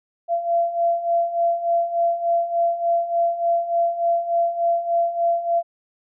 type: beating tone pair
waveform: sine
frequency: 680 / 683.4 Hz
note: F5 / F5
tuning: -46 / -38 cents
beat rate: 3.4 Hz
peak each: -24 / -19 dBFS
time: 0.28-5.63 s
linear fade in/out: 50 ms
effects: none